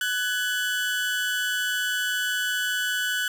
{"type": "tone pair together", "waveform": "30% pulse", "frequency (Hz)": [1495, 1680.3], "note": ["F#6", "G#6"], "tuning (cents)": [17, 20], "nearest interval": "major second", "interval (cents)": 203, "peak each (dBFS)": [-22, -29], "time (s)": [0.01, 3.28], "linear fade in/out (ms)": 2, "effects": []}